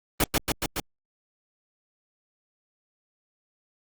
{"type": "noise with echo", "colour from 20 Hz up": "pink", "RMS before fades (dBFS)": -21, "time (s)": [0.2, 0.24], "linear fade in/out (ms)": 2, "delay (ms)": 140, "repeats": 4, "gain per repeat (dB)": -2, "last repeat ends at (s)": 0.8, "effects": ["Opus 24 kbps"]}